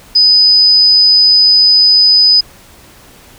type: tone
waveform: sine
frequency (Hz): 4997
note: D#8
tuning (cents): +7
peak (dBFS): -4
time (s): 0.15-2.41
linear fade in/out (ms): 10
effects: pink hiss -40 dBFS RMS until 3.38 s

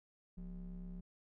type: ring-modulated tone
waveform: triangle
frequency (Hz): 106.4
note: G#2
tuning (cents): +42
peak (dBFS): -39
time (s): 0.37-1.01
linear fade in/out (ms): 10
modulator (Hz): 72
effects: none

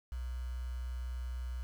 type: tone with quantisation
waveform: sine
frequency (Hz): 62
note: B1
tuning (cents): +7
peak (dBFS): -36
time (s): 0.12-1.63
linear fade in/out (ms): 0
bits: 9
effects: none

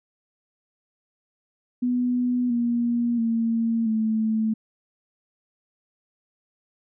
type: tone with pitch steps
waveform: sine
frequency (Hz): 246.9 / 237.5 / 228.5 / 219.8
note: B3 / A#3 / A#3 / A3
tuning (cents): 0 / +33 / -34 / -2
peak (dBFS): -20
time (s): 1.82-4.54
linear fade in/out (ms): 10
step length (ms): 680
effects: none

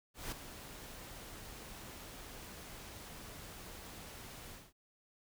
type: noise with ADSR envelope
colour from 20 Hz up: pink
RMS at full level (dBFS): -40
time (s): 0.14-4.73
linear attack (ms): 180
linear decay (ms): 5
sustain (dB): -10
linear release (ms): 220
effects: none

